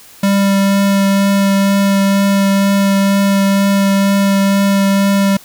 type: tone with vibrato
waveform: square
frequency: 197.4 Hz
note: G3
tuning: 12 cents sharp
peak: -10 dBFS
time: 0.23-5.37 s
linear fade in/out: 5 ms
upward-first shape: triangle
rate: 2.1 Hz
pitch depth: 10 cents each way
effects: white hiss -40 dBFS RMS until 5.44 s